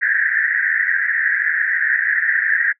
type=band-pass noise; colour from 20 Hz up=white; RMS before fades=-18 dBFS; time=0.01-2.73 s; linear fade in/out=20 ms; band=1600 to 1900 Hz; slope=96 dB/octave; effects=noise-tail reverb RT60 0.1 s tail -22 dB re dry